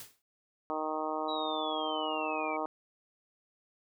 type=noise with exponential decay; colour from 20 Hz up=white; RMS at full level=-43 dBFS; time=0-0.22 s; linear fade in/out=1 ms; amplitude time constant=47 ms
type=harmonic tone; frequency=155.56 Hz; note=D#3; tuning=in tune; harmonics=2 / 3 / 4 / 5 / 6 / 7 / 8; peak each=-39 / -40 / -38 / -38 / -39 / -40 / -42 dBFS; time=0.7-2.66 s; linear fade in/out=0 ms
type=linear sweep; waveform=sine; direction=down; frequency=3911 to 2265 Hz; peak=-38 dBFS; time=1.28-2.57 s; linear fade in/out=10 ms
effects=none